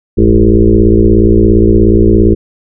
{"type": "tone with frequency modulation", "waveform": "sine", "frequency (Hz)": 207.7, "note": "G#3", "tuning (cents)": 0, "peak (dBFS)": -3, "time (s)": [0.17, 2.35], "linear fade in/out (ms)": 20, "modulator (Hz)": 57.1, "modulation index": 3.7, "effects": []}